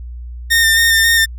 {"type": "tone with vibrato", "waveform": "sawtooth", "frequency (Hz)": 1819, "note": "A#6", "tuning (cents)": -43, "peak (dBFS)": -6, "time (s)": [0.5, 1.26], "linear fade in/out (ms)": 20, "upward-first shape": "square", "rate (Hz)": 3.7, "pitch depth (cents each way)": 17, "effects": ["added 60 Hz sine -26 dBFS peak until 1.38 s"]}